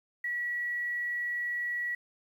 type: tone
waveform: sine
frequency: 1932 Hz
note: B6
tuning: 39 cents flat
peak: -30 dBFS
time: 0.24-1.95 s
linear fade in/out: 5 ms
effects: 10-bit